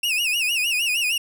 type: tone with vibrato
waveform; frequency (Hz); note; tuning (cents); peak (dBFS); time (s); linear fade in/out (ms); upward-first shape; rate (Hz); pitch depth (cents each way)
40% pulse; 2667; E7; +20; -19; 0.03-1.18; 5; sine; 6.5; 150
effects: none